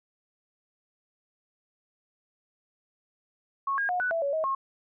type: tone with pitch steps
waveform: sine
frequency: 1099 / 1626 / 721 / 1486 / 663 / 562 / 634 / 1080 Hz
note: C#6 / G#6 / F#5 / F#6 / E5 / C#5 / D#5 / C#6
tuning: -15 / -37 / -45 / +7 / +10 / +24 / +32 / -45 cents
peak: -25 dBFS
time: 3.67-4.55 s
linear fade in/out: 5 ms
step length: 110 ms
effects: none